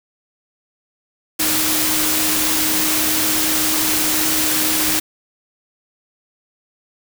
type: tone in noise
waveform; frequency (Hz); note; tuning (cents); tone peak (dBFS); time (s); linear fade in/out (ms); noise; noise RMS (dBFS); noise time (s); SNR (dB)
sine; 311.1; D#4; 0; -25; 1.39-5; 10; white; -18; 1.39-5; -10
effects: none